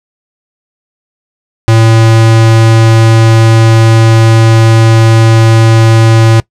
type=tone; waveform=square; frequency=112.8 Hz; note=A2; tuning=44 cents sharp; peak=-3 dBFS; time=1.68-6.4 s; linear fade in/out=0 ms; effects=noise-tail reverb RT60 0.1 s tail -23 dB re dry + low-pass 8000 Hz 12 dB/octave